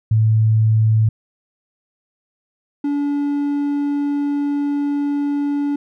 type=tone pair in turn; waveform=sine / triangle; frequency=110 / 287 Hz; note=A2 / D4; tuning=0 / -40 cents; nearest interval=octave + perfect fourth; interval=1660 cents; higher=second; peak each=-11 / -15 dBFS; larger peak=first; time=0.11-1.09 / 2.84-5.76 s; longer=second; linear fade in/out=5 ms; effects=none